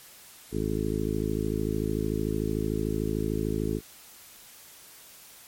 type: harmonic tone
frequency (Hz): 53.4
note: G#1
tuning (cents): +49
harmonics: 1 / 2 / 3 / 4 / 5 / 6 / 7 / 8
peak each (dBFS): -34 / -34 / -34 / -34 / -34 / -34 / -34 / -34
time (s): 0.51-3.81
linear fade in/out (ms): 50
effects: white hiss -50 dBFS RMS until 5.47 s + MP3 64 kbps